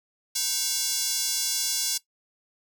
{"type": "tone with high-pass filter", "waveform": "square", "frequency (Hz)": 311.1, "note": "D#4", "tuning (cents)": 0, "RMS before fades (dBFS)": -27, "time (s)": [0.35, 1.98], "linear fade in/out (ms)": 10, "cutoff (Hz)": 5400, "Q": 1.6, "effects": ["noise-tail reverb RT60 0.1 s tail -17 dB re dry"]}